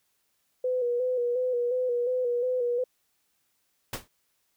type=tone with vibrato; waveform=sine; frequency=493.9 Hz; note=B4; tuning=in tune; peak=-24 dBFS; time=0.64-2.84 s; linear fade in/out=5 ms; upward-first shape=square; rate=2.8 Hz; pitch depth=41 cents each way
type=noise with exponential decay; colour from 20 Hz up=pink; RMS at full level=-28 dBFS; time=3.93-4.08 s; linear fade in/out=5 ms; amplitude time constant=31 ms
effects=white hiss -73 dBFS RMS until 4.56 s